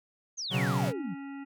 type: exponential sweep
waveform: sine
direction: down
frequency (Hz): 6645 to 155.56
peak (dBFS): -33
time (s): 0.37-1.15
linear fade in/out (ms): 20
type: chord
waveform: 45% pulse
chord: B suspended second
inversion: none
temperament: equal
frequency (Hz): 123.47 / 138.59 / 185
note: B2 / C#3 / F#3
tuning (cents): 0 / 0 / 0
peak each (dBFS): -31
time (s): 0.5-0.93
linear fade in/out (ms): 50
type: harmonic tone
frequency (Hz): 277.2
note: C#4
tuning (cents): 0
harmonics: 1 / 3 / 5 / 7 / 9 / 10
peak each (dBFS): -38 / -50 / -52 / -53 / -59 / -62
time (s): 0.57-1.45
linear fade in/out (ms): 20
effects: none